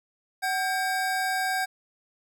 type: tone pair together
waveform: square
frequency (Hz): 754 / 1597.7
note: F#5 / G6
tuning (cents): +32 / +33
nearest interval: octave + minor second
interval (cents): 1301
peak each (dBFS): -28 / -29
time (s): 0.42-1.66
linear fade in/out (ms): 20
effects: none